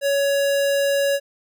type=tone; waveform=square; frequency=560 Hz; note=C#5; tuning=18 cents sharp; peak=-18 dBFS; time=0.01-1.2 s; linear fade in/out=50 ms; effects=none